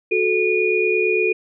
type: tone cluster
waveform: sine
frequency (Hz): 367.3 / 436.1 / 2447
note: F#4 / A4 / D#7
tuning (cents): -13 / -15 / -29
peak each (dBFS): -20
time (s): 0.11-1.33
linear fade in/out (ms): 10
effects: none